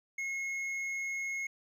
sine tone with hard clipping, 2167 Hz, C#7, 40 cents flat, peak -35 dBFS, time 0.18-1.47 s, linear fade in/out 5 ms, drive 5 dB, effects none

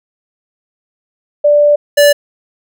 sine / square tone pair in turn, 587.3 / 580.6 Hz, D5 / D5, 0 / -20 cents, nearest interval unison, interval 20 cents, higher first, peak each -5 dBFS, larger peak neither, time 1.44-1.76 / 1.97-2.13 s, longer first, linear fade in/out 10 ms, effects none

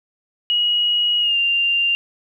sine tone with pitch glide, 2900 to 2788 Hz, F#7 to F7, -35 to -4 cents, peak -15 dBFS, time 0.5-1.95 s, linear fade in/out 0 ms, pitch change -69 cents, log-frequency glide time 1.2-1.37 s, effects 9-bit

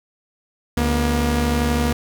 sawtooth tone pair together, 72.44 / 238.5 Hz, D2 / A#3, -23 / +40 cents, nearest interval octave + major sixth, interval 2063 cents, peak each -16 dBFS, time 0.77-1.93 s, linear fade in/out 5 ms, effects none

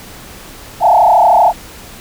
sine tone with frequency modulation, 784 Hz, G5, in tune, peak -5 dBFS, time 0.8-1.53 s, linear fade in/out 50 ms, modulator 32.8 Hz, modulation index 3.6, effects pink hiss -34 dBFS RMS until 2 s

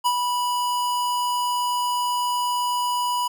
square tone with ADSR envelope, 981 Hz, B5, 12 cents flat, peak -17 dBFS, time 0.04-3.28 s, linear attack 24 ms, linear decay 61 ms, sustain -5 dB, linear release 9 ms, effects none

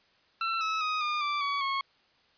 sawtooth tone with pitch steps, 1342 / 1297 / 1253.6 / 1211.6 / 1171 / 1131.7 / 1093.8 Hz, E6 / E6 / D#6 / D#6 / D6 / C#6 / C#6, +31 / -28 / +13 / -46 / -5 / +35 / -23 cents, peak -24 dBFS, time 0.41-1.81 s, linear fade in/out 2 ms, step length 200 ms, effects white hiss -65 dBFS RMS until 2.37 s + resampled to 11025 Hz

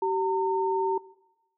sine tone pair together, 383.7 / 912 Hz, G4 / A#5, -37 / -38 cents, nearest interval octave + minor third, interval 1499 cents, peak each -26 dBFS, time 0.02-0.98 s, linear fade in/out 5 ms, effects noise-tail reverb RT60 0.9 s tail -20 dB re dry

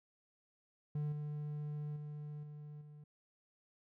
triangle tone with level steps, 148.8 Hz, D3, 23 cents sharp, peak -33 / -37 / -41 / -45 / -50 dBFS, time 0.95-3.04 s, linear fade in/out 5 ms, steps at 1.12 / 1.96 / 2.43 / 2.81 s, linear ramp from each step 5 ms, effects none

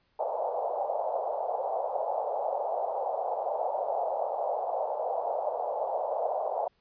white band-pass noise, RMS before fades -31 dBFS, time 0.19-6.68 s, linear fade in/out 5 ms, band 520 to 820 Hz, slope 48 dB/octave, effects pink hiss -71 dBFS RMS until 6.8 s + resampled to 11025 Hz

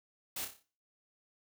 white noise with echo, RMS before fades -39 dBFS, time 0.36-0.45 s, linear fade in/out 5 ms, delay 30 ms, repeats 6, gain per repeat -6 dB, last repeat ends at 0.63 s, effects noise-tail reverb RT60 0.4 s tail -19 dB re dry

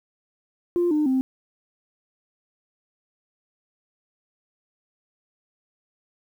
sine tone with pitch steps, 349.2 / 302.2 / 261.6 Hz, F4 / D4 / C4, 0 / +50 / 0 cents, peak -17 dBFS, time 0.76-1.21 s, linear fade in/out 0 ms, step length 150 ms, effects tanh soft clip ceiling -15 dBFS + 9-bit

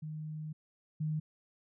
sine tone pair in turn, 154.5 / 154.5 Hz, D#3 / D#3, -12 / -12 cents, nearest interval unison, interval 0 cents, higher neither, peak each -38 / -31 dBFS, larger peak second, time 0.02-0.53 / 1-1.2 s, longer first, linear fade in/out 10 ms, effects none

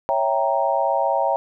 sine chord, C# diminished seventh, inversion none, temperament equal, 554.4 / 659.3 / 784 / 932.3 Hz, C#5 / E5 / G5 / Bb5, 0 / 0 / 0 / 0 cents, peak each -23 dBFS, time 0.09-1.36 s, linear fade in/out 0 ms, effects none

